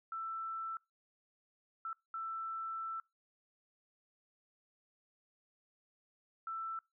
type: tone bursts at uneven times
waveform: sine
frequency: 1330 Hz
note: E6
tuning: 15 cents sharp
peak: -38 dBFS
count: 4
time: 0.12-0.77 / 1.85-1.93 / 2.14-3 / 6.47-6.79 s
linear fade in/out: 2 ms
effects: noise-tail reverb RT60 0.2 s tail -24 dB re dry